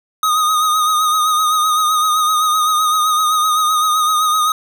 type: tone with vibrato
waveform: square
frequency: 1244.5 Hz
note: D#6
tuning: in tune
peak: -13 dBFS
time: 0.23-4.52 s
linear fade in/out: 2 ms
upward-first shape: sine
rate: 7.8 Hz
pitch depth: 40 cents each way
effects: none